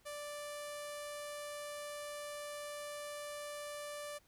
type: tone with low-pass filter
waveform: sawtooth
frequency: 587.3 Hz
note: D5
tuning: in tune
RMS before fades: -45 dBFS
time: 0.05-4.19 s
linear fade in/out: 20 ms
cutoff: 11000 Hz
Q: 2.1
effects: pink hiss -70 dBFS RMS until 4.27 s